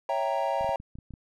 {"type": "chord", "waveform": "triangle", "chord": "C# diminished seventh", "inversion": "none", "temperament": "equal", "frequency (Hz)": [554.4, 659.3, 784, 932.3], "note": ["C#5", "E5", "G5", "Bb5"], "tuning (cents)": [0, 0, 0, 0], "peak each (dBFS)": -29, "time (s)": [0.09, 0.76], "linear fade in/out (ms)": 2}
{"type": "clicks", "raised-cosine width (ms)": 5, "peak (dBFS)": -31, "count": 8, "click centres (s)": [0.61, 0.645, 0.692, 0.801, 0.955, 0.987, 1.107, 1.138]}
{"effects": []}